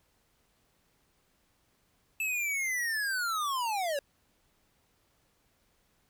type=linear sweep; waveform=square; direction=down; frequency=2637 to 543 Hz; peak=-30 dBFS; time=2.2-3.99 s; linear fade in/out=2 ms; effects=pink hiss -71 dBFS RMS until 6.09 s